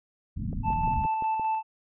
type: low-pass noise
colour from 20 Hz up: pink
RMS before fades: -31 dBFS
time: 0.36-1.07 s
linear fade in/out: 10 ms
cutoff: 250 Hz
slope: 48 dB/octave
type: click train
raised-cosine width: 2 ms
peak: -26 dBFS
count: 6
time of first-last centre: 0.53-1.397 s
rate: 5.77 Hz
type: tone with tremolo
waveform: triangle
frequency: 880 Hz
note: A5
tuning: in tune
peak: -22 dBFS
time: 0.63-1.63 s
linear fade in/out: 50 ms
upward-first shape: square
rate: 4.9 Hz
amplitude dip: 25%
effects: resampled to 8000 Hz